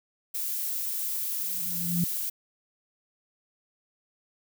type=noise; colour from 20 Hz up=violet; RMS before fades=-31 dBFS; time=0.34-2.3 s; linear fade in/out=10 ms
type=tone with exponential growth; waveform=sine; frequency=173.4 Hz; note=F3; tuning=12 cents flat; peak=-21 dBFS; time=1.39-2.04 s; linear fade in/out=2 ms; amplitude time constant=140 ms
effects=none